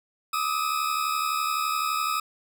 40% pulse tone pair together, 1207.2 / 1279 Hz, D6 / D#6, +47 / +47 cents, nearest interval minor second, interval 100 cents, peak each -29 / -25 dBFS, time 0.33-2.2 s, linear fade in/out 5 ms, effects none

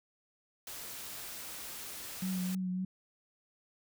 white noise, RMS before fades -44 dBFS, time 0.67-2.55 s, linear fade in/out 2 ms
sine tone with vibrato, 185 Hz, F#3, in tune, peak -32 dBFS, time 2.22-2.85 s, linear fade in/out 5 ms, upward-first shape triangle, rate 3.6 Hz, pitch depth 31 cents each way
effects none

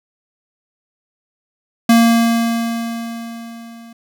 square tone with level ramp, 231.2 Hz, A#3, 14 cents flat, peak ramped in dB -7 to -37 dBFS, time 1.89-3.93 s, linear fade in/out 5 ms, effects none

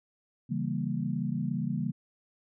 sine chord, C# diminished seventh, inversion none, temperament equal, 138.59 / 164.81 / 196 / 233.1 Hz, C#3 / E3 / G3 / Bb3, 0 / 0 / 0 / 0 cents, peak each -34 dBFS, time 0.49-1.92 s, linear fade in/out 20 ms, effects none

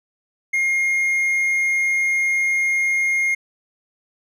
triangle tone, 2134 Hz, C7, 34 cents sharp, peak -15 dBFS, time 0.53-3.35 s, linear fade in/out 10 ms, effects none

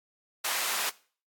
pink high-pass noise, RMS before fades -30 dBFS, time 0.44-0.9 s, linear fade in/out 10 ms, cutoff 910 Hz, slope 12 dB/octave, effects noise-tail reverb RT60 0.4 s tail -20 dB re dry + AAC 64 kbps

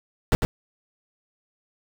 brown noise with echo, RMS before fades -17 dBFS, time 0.32-0.35 s, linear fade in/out 0 ms, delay 100 ms, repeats 1, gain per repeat -5 dB, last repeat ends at 0.45 s, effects none

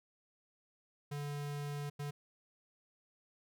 square tone bursts at uneven times, 144.8 Hz, D3, 24 cents flat, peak -39 dBFS, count 2, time 1.11-1.9 / 1.99-2.11 s, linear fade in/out 10 ms, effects none

